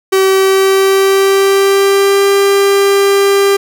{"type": "tone with pitch glide", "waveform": "45% pulse", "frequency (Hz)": [383.2, 396.9], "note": ["G4", "G4"], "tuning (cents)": [-39, 22], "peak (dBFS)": -7, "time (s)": [0.12, 3.57], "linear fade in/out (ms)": 10, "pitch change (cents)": 61, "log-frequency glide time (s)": [0.24, 2.27], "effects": []}